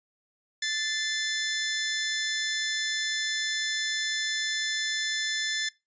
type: tone pair together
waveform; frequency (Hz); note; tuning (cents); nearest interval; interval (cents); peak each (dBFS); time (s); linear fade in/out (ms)
15% pulse; 1754 / 2064; A6 / C7; -6 / -24; minor third; 282; -21 / -29; 0.62-5.69; 5
effects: noise-tail reverb RT60 0.2 s tail -19 dB re dry + resampled to 16000 Hz